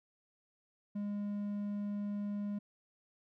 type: tone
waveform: triangle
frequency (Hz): 204.8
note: G#3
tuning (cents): -24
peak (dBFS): -33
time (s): 0.95-2.59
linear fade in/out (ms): 10
effects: none